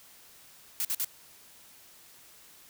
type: noise bursts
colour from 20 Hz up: blue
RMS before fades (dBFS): -30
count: 3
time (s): 0.8-1.046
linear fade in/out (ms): 0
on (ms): 48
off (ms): 51
effects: white hiss -55 dBFS RMS until 2.69 s